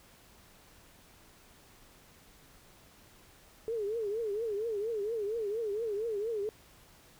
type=tone with vibrato; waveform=sine; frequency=432.2 Hz; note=A4; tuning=31 cents flat; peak=-31 dBFS; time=3.68-6.49 s; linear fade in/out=0 ms; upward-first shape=triangle; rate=4.3 Hz; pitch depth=170 cents each way; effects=pink hiss -59 dBFS RMS until 7.19 s